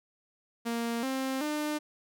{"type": "tone with pitch steps", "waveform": "sawtooth", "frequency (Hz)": [233.1, 264.7, 300.6], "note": ["A#3", "C4", "D4"], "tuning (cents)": [0, 20, 40], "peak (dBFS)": -26, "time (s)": [0.65, 1.79], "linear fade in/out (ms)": 20, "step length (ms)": 380, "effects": []}